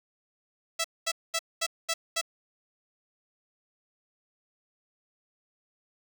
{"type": "tone bursts", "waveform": "5% pulse", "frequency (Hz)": 659.3, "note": "E5", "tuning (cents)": 0, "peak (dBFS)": -15, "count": 6, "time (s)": [0.79, 2.214], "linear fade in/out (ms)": 10, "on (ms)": 54, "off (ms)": 220, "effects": []}